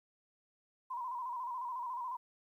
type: tone with vibrato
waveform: sine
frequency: 989 Hz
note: B5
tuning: 2 cents sharp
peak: -37 dBFS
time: 0.9-2.17 s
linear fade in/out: 10 ms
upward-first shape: square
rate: 14 Hz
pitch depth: 66 cents each way
effects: 12-bit